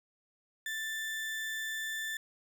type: tone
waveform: 35% pulse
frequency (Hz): 1767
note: A6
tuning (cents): +7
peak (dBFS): -33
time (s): 0.66-2.17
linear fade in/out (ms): 2
effects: none